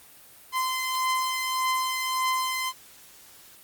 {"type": "beating tone pair", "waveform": "sawtooth", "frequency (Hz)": [1032, 1033.7], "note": ["C6", "C6"], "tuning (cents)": [-24, -21], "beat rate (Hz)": 1.7, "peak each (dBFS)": [-28, -22], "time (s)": [0.52, 2.73], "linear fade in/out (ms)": 50, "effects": ["white hiss -51 dBFS RMS until 3.63 s", "Opus 32 kbps"]}